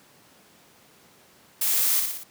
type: noise with echo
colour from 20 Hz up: blue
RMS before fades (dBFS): -24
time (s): 1.61-2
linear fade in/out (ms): 5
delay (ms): 59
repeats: 4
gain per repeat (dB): -4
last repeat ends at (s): 2.236
effects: pink hiss -55 dBFS RMS until 2.3 s + high-pass 150 Hz 12 dB/octave